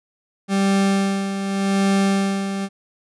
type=tone with tremolo; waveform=40% pulse; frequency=196 Hz; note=G3; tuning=in tune; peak=-14 dBFS; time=0.48-2.69 s; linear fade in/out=50 ms; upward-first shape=sine; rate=0.85 Hz; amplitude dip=60%; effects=resampled to 24000 Hz